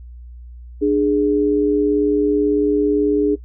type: tone pair together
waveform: sine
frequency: 297.2 / 415.3 Hz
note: D4 / G#4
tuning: +21 / 0 cents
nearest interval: tritone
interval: 579 cents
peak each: -16 dBFS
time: 0.81-3.36 s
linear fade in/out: 20 ms
effects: noise-tail reverb RT60 0.1 s tail -20 dB re dry + added 60 Hz sine -34 dBFS peak until 3.44 s